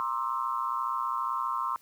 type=tone cluster; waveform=sine; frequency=945 / 1060 / 1182 / 1314 Hz; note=A#5 / C6 / D6 / E6; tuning=+23 / +22 / +11 / -6 cents; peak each=-37 / -30 / -36 / -35 dBFS; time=0-1.76 s; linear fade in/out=0 ms; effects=white hiss -61 dBFS RMS until 1.81 s + high-pass 80 Hz 12 dB/octave